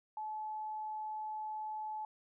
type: tone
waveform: sine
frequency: 861 Hz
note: A5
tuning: 38 cents flat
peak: -38 dBFS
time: 0.17-2.05 s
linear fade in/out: 2 ms
effects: none